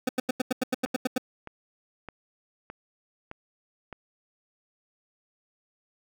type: tone bursts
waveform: 25% pulse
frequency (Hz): 254.2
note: C4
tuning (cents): -50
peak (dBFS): -19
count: 11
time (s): 0.07-1.181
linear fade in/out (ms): 5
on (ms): 21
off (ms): 88
type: click train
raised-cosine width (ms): 0.5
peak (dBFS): -24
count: 6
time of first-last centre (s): 0.86-3.927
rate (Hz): 1.63
effects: none